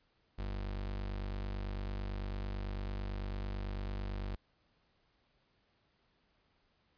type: tone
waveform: 35% pulse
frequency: 49 Hz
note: G1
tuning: in tune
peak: -35 dBFS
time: 0.38-4.36 s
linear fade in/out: 10 ms
effects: pink hiss -74 dBFS RMS until 6.97 s + resampled to 11025 Hz